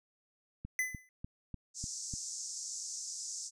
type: click train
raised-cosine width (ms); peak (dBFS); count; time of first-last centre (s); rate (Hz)
5; -29; 6; 0.65-2.138; 3.36
type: tone with exponential decay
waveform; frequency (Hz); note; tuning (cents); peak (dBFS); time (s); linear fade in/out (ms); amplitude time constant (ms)
square; 2016; B6; +35; -28; 0.79-1.09; 1; 65
type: band-pass noise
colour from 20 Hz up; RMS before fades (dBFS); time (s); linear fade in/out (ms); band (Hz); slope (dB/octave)
pink; -42; 1.74-3.51; 50; 5500 to 7800; 48
effects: none